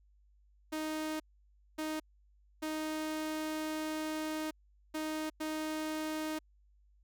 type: tone bursts at uneven times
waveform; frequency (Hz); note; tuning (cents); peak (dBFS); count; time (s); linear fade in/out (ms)
sawtooth; 311.1; D#4; 0; -31; 5; 0.72-1.2 / 1.78-2 / 2.62-4.51 / 4.94-5.3 / 5.4-6.39; 10
effects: added 50 Hz sine -63 dBFS peak until 7.03 s